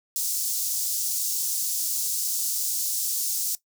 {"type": "high-pass noise", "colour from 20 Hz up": "pink", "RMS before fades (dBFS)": -27, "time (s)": [0.16, 3.55], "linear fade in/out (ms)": 0, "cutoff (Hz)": 5600, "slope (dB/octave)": 24, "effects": ["noise-tail reverb RT60 0.1 s tail -17 dB re dry"]}